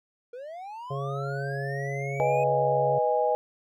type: linear sweep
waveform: triangle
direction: up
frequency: 468.5 to 2518 Hz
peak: -35 dBFS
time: 0.33-2.44 s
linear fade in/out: 5 ms
type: harmonic tone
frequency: 138.59 Hz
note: C#3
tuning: in tune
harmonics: 1 / 3 / 4 / 5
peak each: -31 / -36 / -37 / -38 dBFS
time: 0.9-2.99 s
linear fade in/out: 10 ms
type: chord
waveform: sine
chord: G# minor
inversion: first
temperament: equal with one note detuned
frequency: 493.9 / 622.3 / 823.4 Hz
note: B4 / D#5 / G#5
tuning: 0 / 0 / -15 cents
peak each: -26 dBFS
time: 2.2-3.35 s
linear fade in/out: 0 ms
effects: none